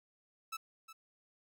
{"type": "tone with echo", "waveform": "sawtooth", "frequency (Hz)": 1311, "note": "E6", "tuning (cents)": -10, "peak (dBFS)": -35, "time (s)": [0.52, 0.57], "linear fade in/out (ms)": 10, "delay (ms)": 360, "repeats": 1, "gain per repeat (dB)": -12, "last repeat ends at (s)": 0.93, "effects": []}